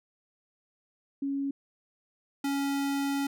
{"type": "tone pair in turn", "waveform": ["sine", "square"], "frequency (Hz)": [277.2, 278.8], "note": ["C#4", "C#4"], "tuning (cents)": [0, 10], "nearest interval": "unison", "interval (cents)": 10, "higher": "second", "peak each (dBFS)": -28, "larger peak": "neither", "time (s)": [[1.22, 1.51], [2.44, 3.27]], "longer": "second", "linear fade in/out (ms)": 5, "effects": []}